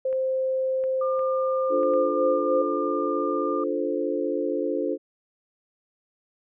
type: tone with pitch glide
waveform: sine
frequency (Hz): 523.3 to 520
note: C5 to C5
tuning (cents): 0 to -11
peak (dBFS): -22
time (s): 0.05-2.62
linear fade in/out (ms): 5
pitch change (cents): -11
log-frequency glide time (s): 1.88-1.94
type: clicks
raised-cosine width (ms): 0.5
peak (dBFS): -31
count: 5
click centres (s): 0.128 / 0.839 / 1.193 / 1.832 / 1.937
type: tone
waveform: sine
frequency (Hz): 1200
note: D6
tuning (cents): +37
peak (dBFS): -29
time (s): 1.01-3.64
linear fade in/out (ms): 5
type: chord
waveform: sine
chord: D minor seventh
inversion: none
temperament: equal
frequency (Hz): 293.7 / 349.2 / 440 / 523.3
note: D4 / F4 / A4 / C5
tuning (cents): 0 / 0 / 0 / 0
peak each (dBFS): -29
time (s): 1.69-4.98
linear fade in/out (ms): 50
effects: none